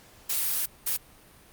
blue noise bursts at uneven times, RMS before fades -27 dBFS, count 2, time 0.29-0.66 / 0.86-0.97 s, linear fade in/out 10 ms, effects pink hiss -54 dBFS RMS until 1.52 s + Opus 48 kbps

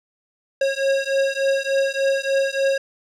square beating tone pair, 543 / 546.4 Hz, C#5 / C#5, -36 / -25 cents, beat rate 3.4 Hz, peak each -22 dBFS, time 0.61-2.78 s, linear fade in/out 5 ms, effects low-pass 6000 Hz 12 dB/octave

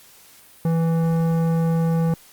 sine tone with tanh clipping, 164.81 Hz, E3, in tune, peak -19 dBFS, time 0.65-2.14 s, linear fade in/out 2 ms, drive 14 dB, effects white hiss -49 dBFS RMS until 2.32 s + Opus 48 kbps

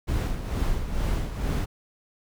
brown noise with tremolo, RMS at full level -24 dBFS, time 0.07-1.66 s, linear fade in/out 20 ms, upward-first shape sine, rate 2.2 Hz, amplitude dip 60%, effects none

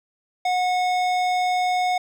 sine tone with hard clipping, 729 Hz, F#5, 26 cents flat, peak -21 dBFS, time 0.45-1.98 s, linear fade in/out 5 ms, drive 14 dB, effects none

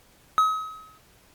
triangle tone with exponential decay, 1275 Hz, D#6, 42 cents sharp, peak -12 dBFS, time 0.38-0.98 s, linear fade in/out 0 ms, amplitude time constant 130 ms, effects pink hiss -57 dBFS RMS until 1.34 s + MP3 96 kbps

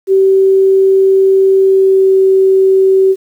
sine tone with pitch glide, 385.1 to 382.7 Hz, G4 to G4, -31 to -42 cents, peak -5 dBFS, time 0.07-3.16 s, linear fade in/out 50 ms, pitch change -11 cents, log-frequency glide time 1.56-2.16 s, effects 7-bit

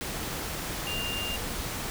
sine tone in noise, 2800 Hz, F7, 4 cents sharp, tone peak -32 dBFS, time 0.87-1.36 s, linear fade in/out 0 ms, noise pink, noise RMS -34 dBFS, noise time 0.01-1.9 s, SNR -1 dB, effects none

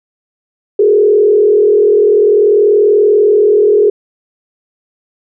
sine tone with frequency modulation, 418 Hz, G#4, 11 cents sharp, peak -5 dBFS, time 0.79-3.9 s, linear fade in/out 5 ms, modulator 40.5 Hz, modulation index 0.87, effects none

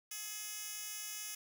10% pulse tone with high-pass filter, 423.6 Hz, G#4, 34 cents sharp, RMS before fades -44 dBFS, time 0.11-1.35 s, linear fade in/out 5 ms, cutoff 5100 Hz, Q 0.7, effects none

